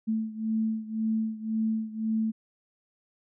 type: beating tone pair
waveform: sine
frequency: 220 / 221.9 Hz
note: A3 / A3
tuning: 0 / +15 cents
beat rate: 1.9 Hz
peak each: -28 / -31 dBFS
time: 0.07-2.32 s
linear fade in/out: 20 ms
effects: none